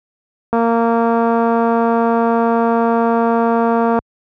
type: click train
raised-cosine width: 1 ms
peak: -3 dBFS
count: 800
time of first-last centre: 0.53-3.989 s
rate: 231 Hz
effects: high-pass 60 Hz 12 dB/octave